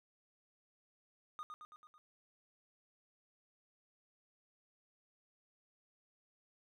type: tone with echo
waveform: triangle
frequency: 1228 Hz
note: D#6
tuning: 23 cents flat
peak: -40 dBFS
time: 1.39-1.43 s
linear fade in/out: 0 ms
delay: 110 ms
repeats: 5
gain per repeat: -4 dB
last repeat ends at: 1.98 s
effects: none